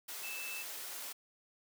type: tone in noise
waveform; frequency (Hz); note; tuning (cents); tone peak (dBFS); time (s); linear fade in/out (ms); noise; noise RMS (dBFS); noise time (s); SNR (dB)
sine; 2637; E7; 0; -42; 0.23-0.63; 10; white; -44; 0.08-1.13; -1
effects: high-pass 400 Hz 12 dB/octave